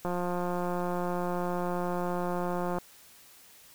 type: click train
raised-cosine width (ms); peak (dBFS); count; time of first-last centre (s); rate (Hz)
1; -19; 485; 0.05-2.784; 177
effects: white hiss -55 dBFS RMS until 3.74 s